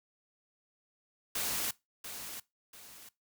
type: noise with echo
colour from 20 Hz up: white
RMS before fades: -34 dBFS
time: 1.35-1.71 s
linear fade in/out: 5 ms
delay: 690 ms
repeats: 2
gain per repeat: -9 dB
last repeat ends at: 3.09 s
effects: noise-tail reverb RT60 0.2 s tail -21 dB re dry